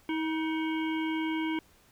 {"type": "harmonic tone with a mistuned harmonic", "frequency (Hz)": 318.5, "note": "D#4", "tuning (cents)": 41, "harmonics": [1, 3, 5, 7, 9, 10], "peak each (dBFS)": [-29, -38, -44, -39, -47, -46], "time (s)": [0.09, 1.59], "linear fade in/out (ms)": 2, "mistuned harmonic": 5, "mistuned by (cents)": -55, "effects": ["pink hiss -62 dBFS RMS until 1.91 s"]}